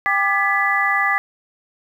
harmonic tone with a mistuned harmonic, 396.5 Hz, G4, 20 cents sharp, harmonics 2 / 3 / 4 / 5, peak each -23 / -21 / -22 / -19 dBFS, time 0.06-1.18 s, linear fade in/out 0 ms, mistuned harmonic 4, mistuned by +120 cents, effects 8-bit

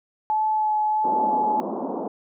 sine tone with vibrato, 859 Hz, A5, 42 cents flat, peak -19 dBFS, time 0.3-1.6 s, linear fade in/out 0 ms, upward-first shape sine, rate 1.5 Hz, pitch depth 13 cents each way
pink band-pass noise, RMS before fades -29 dBFS, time 1.04-2.08 s, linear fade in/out 5 ms, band 210 to 960 Hz, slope 48 dB/octave
effects none

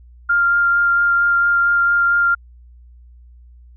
sine tone with vibrato, 1396.9 Hz, F6, in tune, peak -12 dBFS, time 0.29-2.35 s, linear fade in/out 10 ms, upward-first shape sine, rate 4.4 Hz, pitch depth 10 cents each way, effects added 60 Hz sine -41 dBFS peak until 3.76 s

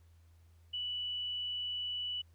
sine tone, 2960 Hz, F#7, in tune, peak -35 dBFS, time 0.73-2.22 s, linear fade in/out 10 ms, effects added 83 Hz sine -59 dBFS peak until 2.34 s + pink hiss -74 dBFS RMS until 2.34 s

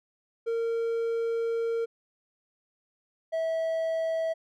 triangle tone pair in turn, 460 / 650.5 Hz, A#4 / E5, -23 / -23 cents, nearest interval tritone, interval 600 cents, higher second, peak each -24 dBFS, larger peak neither, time 0.46-1.86 / 3.32-4.34 s, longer first, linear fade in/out 20 ms, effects none

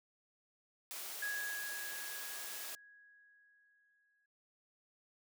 white noise, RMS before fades -45 dBFS, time 0.91-2.75 s, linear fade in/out 0 ms
sine tone with exponential decay, 1661.2 Hz, G#6, in tune, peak -36 dBFS, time 1.22-4.26 s, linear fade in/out 5 ms, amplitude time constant 660 ms
effects high-pass 400 Hz 12 dB/octave

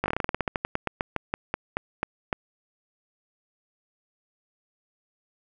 slowing click train, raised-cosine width 0.5 ms, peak -10 dBFS, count 23, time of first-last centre 0.04-2.328 s, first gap 19 ms, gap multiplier 1.14, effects none

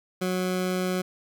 20% pulse tone, 183.6 Hz, F#3, 13 cents flat, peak -20 dBFS, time 0.21-1.02 s, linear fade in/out 10 ms, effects none

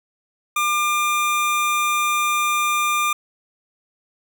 25% pulse tone, 1200 Hz, D6, 37 cents sharp, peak -14 dBFS, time 0.56-3.13 s, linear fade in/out 5 ms, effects none

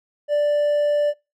triangle tone with hard clipping, 587.3 Hz, D5, in tune, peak -17 dBFS, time 0.28-1.14 s, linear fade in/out 50 ms, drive 5 dB, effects noise-tail reverb RT60 0.3 s tail -26 dB re dry

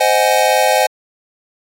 square chord, Ab dominant seventh, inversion first, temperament just, 519.1 / 623 / 747.5 / 830.6 Hz, C5 / Eb5 / Gb5 / Ab5, -14 / +2 / +17 / 0 cents, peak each -17 dBFS, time 0-0.87 s, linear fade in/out 10 ms, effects AAC 48 kbps

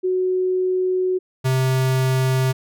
sine / square tone pair in turn, 369.5 / 130.64 Hz, F#4 / C3, -2 / -2 cents, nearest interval octave + tritone, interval 1800 cents, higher first, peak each -17 dBFS, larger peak neither, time 0.03-1.19 / 1.44-2.53 s, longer first, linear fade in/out 20 ms, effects none

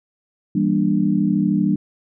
sine chord, E half-diminished seventh, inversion none, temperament just, 164.81 / 197.78 / 237.3 / 296.7 Hz, E3 / G3 / Bb3 / D4, 0 / +16 / +31 / +18 cents, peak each -23 / -18 / -23 / -21 dBFS, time 0.55-1.76 s, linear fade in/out 5 ms, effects none

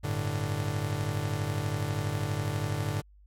45% pulse chord, G suspended second, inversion none, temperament just, 98 / 110.25 / 147 Hz, G2 / A2 / D3, 0 / +4 / +2 cents, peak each -33 dBFS, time 0.03-3.02 s, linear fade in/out 20 ms, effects added 50 Hz sine -53 dBFS peak until 3.26 s + MP3 64 kbps

